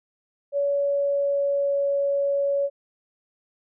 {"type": "tone with pitch glide", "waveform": "sine", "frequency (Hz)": [566, 561.4], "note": ["C#5", "C#5"], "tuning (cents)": [36, 22], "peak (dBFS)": -20, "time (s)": [0.52, 2.7], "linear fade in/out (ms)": 50, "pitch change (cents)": -14, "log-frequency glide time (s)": [0.64, 1.86], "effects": []}